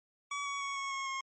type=tone with pitch steps; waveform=25% pulse; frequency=1138 / 1125.6 / 1113.3 / 1101.1 / 1089.1 / 1077.2 Hz; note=C#6 / C#6 / C#6 / C#6 / C#6 / C#6; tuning=+45 / +26 / +7 / -12 / -31 / -50 cents; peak=-31 dBFS; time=0.31-1.21 s; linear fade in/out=5 ms; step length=150 ms; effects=MP3 32 kbps